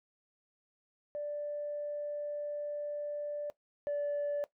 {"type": "tone pair in turn", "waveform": "sine", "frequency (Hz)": [587.3, 580.2], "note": ["D5", "D5"], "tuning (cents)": [0, -21], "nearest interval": "unison", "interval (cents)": 21, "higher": "first", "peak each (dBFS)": [-34, -29], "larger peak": "second", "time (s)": [[1.15, 3.5], [3.87, 4.44]], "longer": "first", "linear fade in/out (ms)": 0, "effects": ["noise-tail reverb RT60 0.1 s tail -18 dB re dry", "tanh soft clip ceiling -29 dBFS"]}